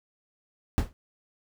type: noise with exponential decay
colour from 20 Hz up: brown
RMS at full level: -19 dBFS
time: 0.78-0.93 s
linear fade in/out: 0 ms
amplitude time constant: 31 ms
effects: none